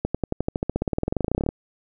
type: accelerating click train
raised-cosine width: 2 ms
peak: -9 dBFS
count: 28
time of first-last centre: 0.05-1.489 s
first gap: 96 ms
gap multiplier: 0.95
effects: none